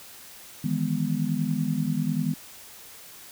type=chord; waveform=sine; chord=E major seventh; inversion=third; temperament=just; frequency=154.51 / 164.81 / 206 / 247.2 Hz; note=D#3 / E3 / G#3 / B3; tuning=-12 / 0 / -14 / +2 cents; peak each=-29 dBFS; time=0.64-2.34 s; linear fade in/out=5 ms; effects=white hiss -46 dBFS RMS until 3.31 s